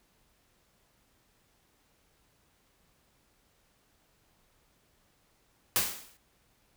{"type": "noise with exponential decay", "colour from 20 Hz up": "white", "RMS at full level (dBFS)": -24, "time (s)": [5.76, 6.17], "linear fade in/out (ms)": 0, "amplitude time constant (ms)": 87, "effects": ["pink hiss -69 dBFS RMS until 6.76 s"]}